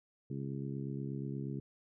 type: harmonic tone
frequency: 68.4 Hz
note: C#2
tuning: 23 cents flat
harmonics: 2 / 3 / 4 / 5 / 6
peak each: -39 / -43 / -45 / -47 / -49 dBFS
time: 0.3-1.6 s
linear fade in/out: 5 ms
effects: none